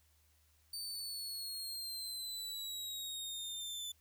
sawtooth exponential sweep, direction down, 4594 to 3500 Hz, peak -38 dBFS, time 0.73-3.92 s, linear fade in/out 5 ms, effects added 76 Hz sine -70 dBFS peak until 4 s + white hiss -73 dBFS RMS until 4 s

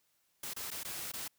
white noise with dropouts, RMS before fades -41 dBFS, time 0.43-1.28 s, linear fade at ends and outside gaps 5 ms, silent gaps 0.536-0.563 / 0.705-0.713 / 0.834-0.848 / 1.119-1.136 s, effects white hiss -75 dBFS RMS until 1.38 s

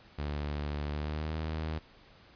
sawtooth tone with pitch glide, 73.42 to 78.69 Hz, D2 to D#2, 0 to +20 cents, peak -29 dBFS, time 0.18-1.79 s, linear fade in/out 10 ms, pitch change +120 cents, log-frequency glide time 0.89-1.35 s, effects pink hiss -58 dBFS RMS until 2.35 s + resampled to 11025 Hz

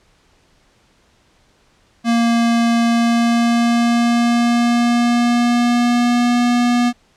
square tone with pitch glide, 233.1 to 241.9 Hz, A#3 to B3, 0 to -36 cents, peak -13 dBFS, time 2.04-6.93 s, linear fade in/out 50 ms, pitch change +64 cents, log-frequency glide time 2.86-6.41 s, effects pink hiss -56 dBFS RMS until 7.16 s + low-pass 7000 Hz 12 dB/octave

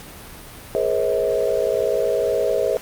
sine tone cluster, 416.8 / 477.4 / 537 / 639 Hz, G#4 / A#4 / C5 / D#5, +6 / +41 / +45 / +46 cents, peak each -23 dBFS, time 0.75-2.77 s, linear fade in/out 0 ms, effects pink hiss -39 dBFS RMS until 2.81 s + Opus 48 kbps

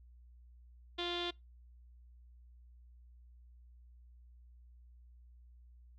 sawtooth tone with low-pass filter, 349.2 Hz, F4, in tune, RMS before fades -38 dBFS, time 0.98-1.31 s, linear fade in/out 10 ms, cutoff 3500 Hz, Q 8.7, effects noise-tail reverb RT60 0.2 s tail -24 dB re dry + added 60 Hz sine -56 dBFS peak until 5.98 s

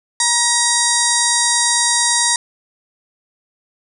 harmonic tone, 949 Hz, A#5, 31 cents sharp, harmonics 1 / 2 / 4 / 5 / 6 / 7 / 8 / 9 / 10, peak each -22 / -22 / -22 / -22 / -22 / -22 / -22 / -22 / -22 dBFS, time 0.2-2.36 s, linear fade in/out 2 ms, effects none

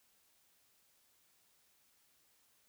silence, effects white hiss -72 dBFS RMS until 2.68 s

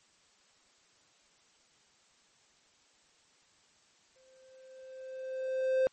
triangle tone with exponential growth, 522 Hz, C5, 4 cents flat, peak -21 dBFS, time 4.16-5.87 s, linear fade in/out 0 ms, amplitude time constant 370 ms, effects white hiss -66 dBFS RMS until 5.92 s + MP3 32 kbps

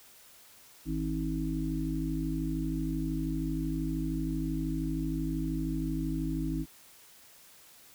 harmonic tone, 52.9 Hz, G#1, 33 cents sharp, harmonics 1 / 3 / 5 / 6, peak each -35 / -35 / -35 / -35 dBFS, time 0.85-6.66 s, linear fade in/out 50 ms, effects white hiss -56 dBFS RMS until 7.94 s

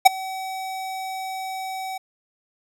square tone with ADSR envelope, 760 Hz, F#5, 46 cents sharp, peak -5 dBFS, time 0.05-1.98 s, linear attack 15 ms, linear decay 14 ms, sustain -24 dB, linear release 8 ms, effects none

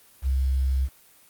sine tone with quantisation, 66.2 Hz, C2, 21 cents sharp, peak -20 dBFS, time 0.22-0.89 s, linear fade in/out 50 ms, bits 8, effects white hiss -55 dBFS RMS until 1.29 s + Opus 24 kbps

